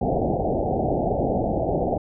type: low-pass noise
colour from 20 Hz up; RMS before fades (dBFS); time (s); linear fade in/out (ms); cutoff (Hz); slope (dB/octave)
white; -23; 0.01-1.98; 10; 790; 96
effects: none